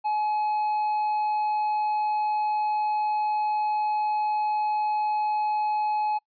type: tone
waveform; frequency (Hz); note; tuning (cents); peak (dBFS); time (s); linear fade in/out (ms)
triangle; 848; G#5; +36; -21; 0.04-6.19; 20
effects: noise-tail reverb RT60 0.1 s tail -25 dB re dry + resampled to 11025 Hz